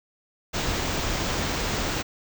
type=band-stop noise; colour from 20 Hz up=pink; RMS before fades=-27 dBFS; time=0.53-2.03 s; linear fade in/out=20 ms; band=7600 to 16000 Hz; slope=48 dB/octave; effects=none